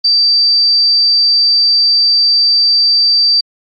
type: tone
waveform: sine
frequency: 4659 Hz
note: D8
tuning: 15 cents flat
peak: -7 dBFS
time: 0.04-3.41 s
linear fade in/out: 10 ms
effects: AAC 64 kbps